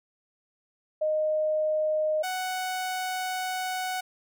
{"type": "tone pair in turn", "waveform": ["sine", "sawtooth"], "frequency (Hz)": [618, 742.2], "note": ["D#5", "F#5"], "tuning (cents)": [-12, 5], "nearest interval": "minor third", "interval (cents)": 317, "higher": "second", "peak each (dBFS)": [-23, -25], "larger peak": "first", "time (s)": [[1.01, 2.23], [2.23, 4.01]], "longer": "second", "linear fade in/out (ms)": 10, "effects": []}